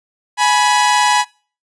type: tone pair together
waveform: sawtooth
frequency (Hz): 839.4 / 983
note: G#5 / B5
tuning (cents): +18 / -8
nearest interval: minor third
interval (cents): 274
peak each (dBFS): -10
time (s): 0.37-1.25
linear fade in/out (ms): 50
effects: noise-tail reverb RT60 0.4 s tail -24 dB re dry + resampled to 22050 Hz